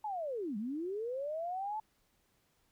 sine linear two-way sweep, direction down then up, 880 to 196 to 880 Hz, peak -35 dBFS, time 0.04-1.8 s, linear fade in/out 5 ms, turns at 0.57 s, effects pink hiss -74 dBFS RMS until 2.71 s

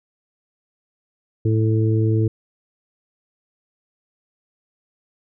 harmonic tone, 110 Hz, A2, in tune, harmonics 1 / 2 / 3 / 4, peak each -16 / -30 / -23 / -26 dBFS, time 1.45-2.28 s, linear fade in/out 5 ms, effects none

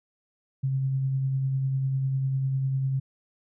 sine tone with tremolo, 134 Hz, C3, 42 cents sharp, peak -22 dBFS, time 0.63-3 s, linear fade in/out 10 ms, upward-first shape triangle, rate 10 Hz, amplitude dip 30%, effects none

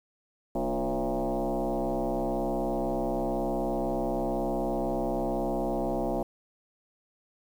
sine tone with frequency modulation, 161 Hz, E3, 41 cents flat, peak -26 dBFS, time 0.55-6.23 s, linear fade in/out 5 ms, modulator 129 Hz, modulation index 5, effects 9-bit

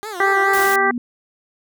15% pulse tone with vibrato, 392 Hz, G4, in tune, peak -21 dBFS, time 0.03-0.68 s, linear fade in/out 0 ms, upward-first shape sine, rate 4.7 Hz, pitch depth 210 cents each way
harmonic tone, 392 Hz, G4, in tune, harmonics 1 / 2 / 3 / 4 / 5, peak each -20 / -20 / -20 / -20 / -20 dBFS, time 0.2-0.91 s, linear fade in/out 2 ms
sine tone with exponential growth, 241.9 Hz, B3, 36 cents flat, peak -19 dBFS, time 0.47-0.98 s, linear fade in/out 2 ms, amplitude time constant 110 ms
white noise, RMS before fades -27 dBFS, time 0.53-0.76 s, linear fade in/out 5 ms
effects none

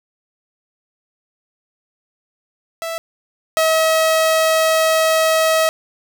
sawtooth tone pair in turn, 659.3 / 640.5 Hz, E5 / E5, 0 / -50 cents, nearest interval minor second, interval 50 cents, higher first, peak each -19 / -9 dBFS, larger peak second, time 2.82-2.98 / 3.57-5.69 s, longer second, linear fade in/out 0 ms, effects none

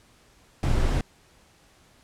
brown noise, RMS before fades -22 dBFS, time 0.63-1.01 s, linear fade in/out 2 ms, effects pink hiss -58 dBFS RMS until 2.03 s + low-pass 10000 Hz 12 dB/octave

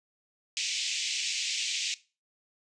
pink band-pass noise, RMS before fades -32 dBFS, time 0.57-1.94 s, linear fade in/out 0 ms, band 2300 to 7500 Hz, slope 48 dB/octave, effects noise-tail reverb RT60 0.3 s tail -18 dB re dry + resampled to 22050 Hz

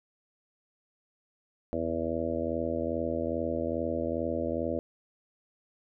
harmonic tone with a mistuned harmonic, 82.41 Hz, E2, in tune, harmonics 1 / 2 / 3 / 4 / 5 / 6 / 7 / 8, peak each -39 / -46 / -35 / -35 / -41 / -35 / -34 / -39 dBFS, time 1.73-4.79 s, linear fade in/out 0 ms, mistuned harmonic 1, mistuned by +43 cents, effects none

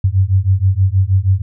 sine beating tone pair, 92.5 / 98.8 Hz, F#2 / G2, 0 / +14 cents, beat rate 6.3 Hz, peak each -13 dBFS, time 0.04-1.42 s, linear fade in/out 5 ms, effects none

